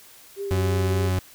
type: tone with vibrato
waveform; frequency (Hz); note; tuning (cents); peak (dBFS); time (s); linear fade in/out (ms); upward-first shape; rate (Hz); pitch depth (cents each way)
sine; 392; G4; 0; -27; 0.36-1.11; 50; triangle; 3.3; 40
type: tone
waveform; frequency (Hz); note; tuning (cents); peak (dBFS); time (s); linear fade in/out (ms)
40% pulse; 92.5; F#2; 0; -20; 0.51-1.19; 0
effects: white hiss -49 dBFS RMS until 1.34 s